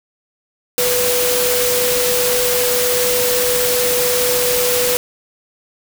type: tone in noise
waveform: sine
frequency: 493.9 Hz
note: B4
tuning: in tune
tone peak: -17 dBFS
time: 0.78-4.97 s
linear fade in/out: 0 ms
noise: white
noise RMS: -18 dBFS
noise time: 0.78-4.97 s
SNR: -2 dB
effects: none